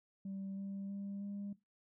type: tone with pitch steps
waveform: sine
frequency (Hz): 194.3 / 196.67 / 199.07 / 201.5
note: G3 / G3 / G3 / G3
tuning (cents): -15 / +6 / +27 / +48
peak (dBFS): -39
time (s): 0.25-1.53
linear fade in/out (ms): 5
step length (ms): 320
effects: noise-tail reverb RT60 0.2 s tail -18 dB re dry + tanh soft clip ceiling -38 dBFS